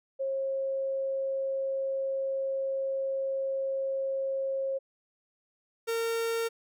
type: tone pair in turn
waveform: sine / 45% pulse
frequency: 539 / 458.3 Hz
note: C#5 / A#4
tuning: -49 / -29 cents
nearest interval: minor third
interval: 280 cents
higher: first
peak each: -28 dBFS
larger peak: neither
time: 0.19-4.79 / 5.87-6.49 s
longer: first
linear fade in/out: 20 ms
effects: none